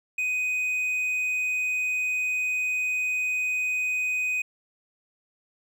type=tone with hard clipping; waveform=triangle; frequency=2500 Hz; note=D#7; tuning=8 cents sharp; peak=-25 dBFS; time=0.18-4.42 s; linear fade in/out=5 ms; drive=6 dB; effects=none